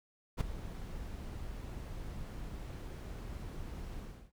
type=noise with ADSR envelope; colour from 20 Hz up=brown; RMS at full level=-29 dBFS; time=0.37-4.32 s; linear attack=37 ms; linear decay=10 ms; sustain=-14 dB; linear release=320 ms; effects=none